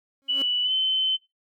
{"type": "tone with exponential growth", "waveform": "30% pulse", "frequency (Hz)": 273.3, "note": "C#4", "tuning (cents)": -24, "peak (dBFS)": -28, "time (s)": [0.22, 0.42], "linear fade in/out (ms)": 0, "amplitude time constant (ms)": 43}
{"type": "tone with pitch glide", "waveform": "sine", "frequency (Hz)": [2960, 3064], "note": ["F#7", "G7"], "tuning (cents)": [0, -40], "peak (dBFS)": -21, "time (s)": [0.28, 1.17], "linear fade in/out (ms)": 20, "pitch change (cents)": 60, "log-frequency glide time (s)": [0.63, 0.72]}
{"effects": ["noise-tail reverb RT60 0.2 s tail -17 dB re dry"]}